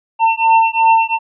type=beating tone pair; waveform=square; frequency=900 / 902.8 Hz; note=A5 / A5; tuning=+39 / +44 cents; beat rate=2.8 Hz; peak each=-13 dBFS; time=0.19-1.19 s; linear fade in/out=50 ms; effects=resampled to 8000 Hz